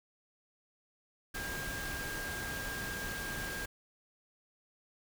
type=tone in noise; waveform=sine; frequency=1609 Hz; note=G6; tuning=45 cents sharp; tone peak=-40 dBFS; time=1.34-3.66 s; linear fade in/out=10 ms; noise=pink; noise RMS=-41 dBFS; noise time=1.34-3.66 s; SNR=-2 dB; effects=none